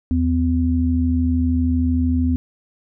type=tone pair together; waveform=sine; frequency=80.1 / 253.3 Hz; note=E2 / B3; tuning=-49 / +44 cents; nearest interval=octave + minor sixth; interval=1993 cents; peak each=-18 / -18 dBFS; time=0.11-2.36 s; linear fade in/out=0 ms; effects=none